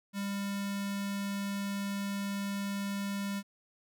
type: tone with notch filter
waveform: square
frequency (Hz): 199.5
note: G3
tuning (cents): +31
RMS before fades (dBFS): -35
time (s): 0.13-3.43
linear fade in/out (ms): 50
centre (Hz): 450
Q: 0.58
effects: none